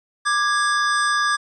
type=tone pair together; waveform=square; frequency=1183.2 / 1657 Hz; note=D6 / G#6; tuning=+13 / -4 cents; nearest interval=tritone; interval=583 cents; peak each=-21 dBFS; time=0.25-1.37 s; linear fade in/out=20 ms; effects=resampled to 22050 Hz